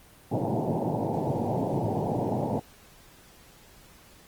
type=band-pass noise; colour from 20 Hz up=pink; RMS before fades=-28 dBFS; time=0.31-2.6 s; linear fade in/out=10 ms; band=100 to 920 Hz; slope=96 dB/octave; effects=pink hiss -54 dBFS RMS until 4.27 s + Opus 24 kbps